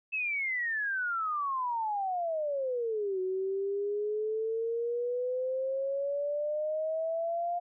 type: exponential two-way sweep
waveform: sine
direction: down then up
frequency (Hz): 2637 to 370 to 704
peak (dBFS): -29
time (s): 0.12-7.6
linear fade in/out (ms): 20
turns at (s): 3.2
effects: none